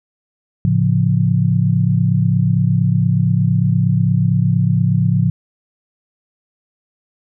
sine chord, A augmented, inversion none, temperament equal, 110 / 138.59 / 174.61 Hz, A2 / C#3 / E#3, 0 / 0 / 0 cents, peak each -16 dBFS, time 0.65-5.3 s, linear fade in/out 0 ms, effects none

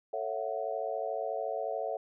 sine chord, F# minor seventh, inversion first, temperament just, 444 / 555 / 666 / 740 Hz, A4 / C#5 / E5 / F#5, +16 / +2 / +18 / 0 cents, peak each -38 / -37 / -36 / -38 dBFS, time 0.13-1.97 s, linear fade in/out 5 ms, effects none

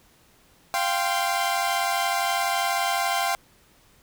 sawtooth chord, F suspended second, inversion none, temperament equal with one note detuned, 692 / 784 / 1046.5 Hz, F5 / G5 / C6, -16 / 0 / 0 cents, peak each -23 / -22 / -25 dBFS, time 0.74-3.35 s, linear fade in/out 0 ms, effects pink hiss -58 dBFS RMS until 4.02 s

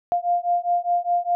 sine beating tone pair, 698.5 / 703.4 Hz, F5 / F5, 0 / +12 cents, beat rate 4.9 Hz, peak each -22 dBFS, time 0.12-1.35 s, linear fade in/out 0 ms, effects none

